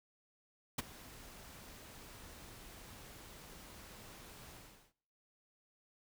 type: noise with ADSR envelope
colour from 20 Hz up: pink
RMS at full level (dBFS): -34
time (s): 0.78-4.93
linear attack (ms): 8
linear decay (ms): 21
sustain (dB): -20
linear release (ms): 400
effects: noise-tail reverb RT60 0.7 s tail -22 dB re dry